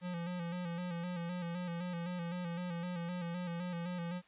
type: tone with vibrato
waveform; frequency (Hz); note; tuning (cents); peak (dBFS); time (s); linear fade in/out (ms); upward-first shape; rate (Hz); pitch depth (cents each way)
square; 174.61; F3; 0; -38; 0.01-4.22; 50; square; 3.9; 46
effects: white hiss -65 dBFS RMS until 4.27 s + resampled to 8000 Hz